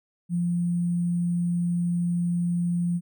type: tone with sample-and-hold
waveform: sine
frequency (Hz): 173.7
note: F3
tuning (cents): -9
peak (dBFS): -22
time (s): 0.29-3.01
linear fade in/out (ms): 50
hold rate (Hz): 8820
effects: none